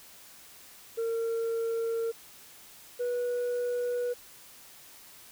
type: tone pair in turn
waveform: sine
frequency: 457.7 / 487.5 Hz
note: A#4 / B4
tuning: -32 / -23 cents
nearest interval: minor second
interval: 109 cents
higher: second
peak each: -25 dBFS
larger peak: neither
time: 0.97-2.12 / 2.99-4.14 s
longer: neither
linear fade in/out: 20 ms
effects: tanh soft clip ceiling -27 dBFS + white hiss -52 dBFS RMS until 5.31 s